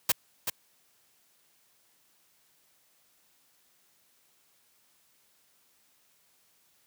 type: noise with echo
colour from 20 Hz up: white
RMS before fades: -23 dBFS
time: 0.09-0.12 s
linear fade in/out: 5 ms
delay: 380 ms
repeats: 1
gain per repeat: -7 dB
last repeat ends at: 0.5 s
effects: white hiss -67 dBFS RMS until 6.86 s + high-pass 80 Hz 12 dB/octave